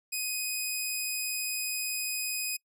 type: tone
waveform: 10% pulse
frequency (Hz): 2503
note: D#7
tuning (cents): +10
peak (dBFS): -22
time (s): 0.12-2.57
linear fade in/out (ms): 10
effects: noise-tail reverb RT60 0.1 s tail -24 dB re dry